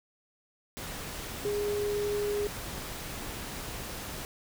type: tone in noise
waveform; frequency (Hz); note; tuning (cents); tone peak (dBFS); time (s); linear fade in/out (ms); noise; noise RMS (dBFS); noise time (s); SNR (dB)
sine; 412.3; G#4; -13; -28; 1.45-2.47; 0; pink; -39; 0.77-4.25; +8
effects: none